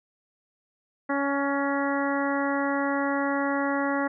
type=harmonic tone with a mistuned harmonic; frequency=280 Hz; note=C#4; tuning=18 cents sharp; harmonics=1 / 2 / 3 / 4 / 5 / 6 / 7; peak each=-27 / -30 / -32 / -33 / -34 / -35 / -35 dBFS; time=1.09-4.08 s; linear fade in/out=10 ms; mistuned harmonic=7; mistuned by=-17 cents; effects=none